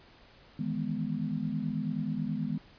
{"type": "chord", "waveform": "sine", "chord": "E major seventh", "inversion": "third", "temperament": "equal", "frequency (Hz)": [155.56, 164.81, 207.7, 246.9], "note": ["D#3", "E3", "G#3", "B3"], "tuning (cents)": [0, 0, 0, 0], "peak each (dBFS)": [-36, -37, -34, -35], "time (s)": [0.59, 2.58], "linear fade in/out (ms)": 5, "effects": ["pink hiss -57 dBFS RMS until 2.78 s", "resampled to 11025 Hz"]}